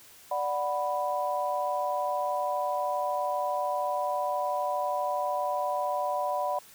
sine chord, B minor, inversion first, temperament equal, 587.3 / 740 / 987.8 Hz, D5 / F#5 / B5, 0 / 0 / 0 cents, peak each -31 dBFS, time 0.31-6.59 s, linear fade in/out 5 ms, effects white hiss -53 dBFS RMS until 6.74 s

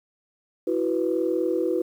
sine chord, E suspended second, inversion none, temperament equal, 329.6 / 370 / 493.9 Hz, E4 / F#4 / B4, 0 / 0 / 0 cents, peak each -25 / -25 / -26 dBFS, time 0.67-1.82 s, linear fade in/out 5 ms, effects tanh soft clip ceiling -12 dBFS + 9-bit

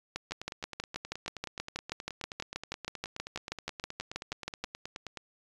two click trains, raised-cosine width 0.2 ms, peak -17 / -22 dBFS, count 29 / 47, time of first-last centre 0.16-4.64 / 0.31-5.173 s, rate 6.25 / 9.46 Hz, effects resampled to 24000 Hz

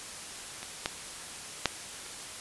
clicks, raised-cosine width 0.2 ms, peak -20 / -11 / -6 / -27 dBFS, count 4, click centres 0.63 / 0.859 / 1.657 / 2.064 s, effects white hiss -42 dBFS RMS until 2.4 s + resampled to 24000 Hz

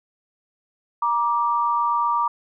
sine tone pair together, 946.9 / 1174.7 Hz, A#5 / D6, +27 / 0 cents, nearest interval major third, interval 373 cents, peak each -21 dBFS, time 1.02-2.28 s, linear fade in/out 5 ms, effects none

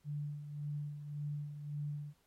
sine tone with tremolo, 146.8 Hz, D3, in tune, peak -36 dBFS, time 0.04-2.14 s, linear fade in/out 50 ms, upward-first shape sine, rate 1.8 Hz, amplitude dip 60%, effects pink hiss -75 dBFS RMS until 2.26 s + AAC 48 kbps

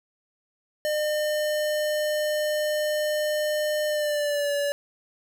square tone with pitch glide, 605 to 573.4 Hz, D#5 to D5, -49 to -42 cents, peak -24 dBFS, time 0.85-4.72 s, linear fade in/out 0 ms, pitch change -93 cents, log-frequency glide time 3.87-4.53 s, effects none

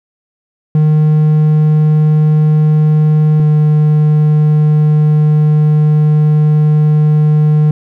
triangle tone pair in turn, 153.2 / 151.7 Hz, D#3 / D#3, -27 / -44 cents, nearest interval unison, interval 17 cents, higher first, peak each -4 dBFS, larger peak neither, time 0.75-3.4 / 3.4-7.71 s, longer second, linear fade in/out 2 ms, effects none

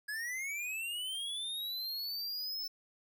square linear sweep, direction up, 1658 to 5310 Hz, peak -37 dBFS, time 0.08-2.68 s, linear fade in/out 10 ms, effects none

